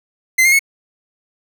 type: tone with pitch steps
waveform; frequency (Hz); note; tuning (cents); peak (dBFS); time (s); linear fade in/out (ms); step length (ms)
45% pulse; 2064 / 2128 / 2194; C7 / C7 / C#7; -24 / +29 / -18; -9; 0.38-0.593; 10; 71
effects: none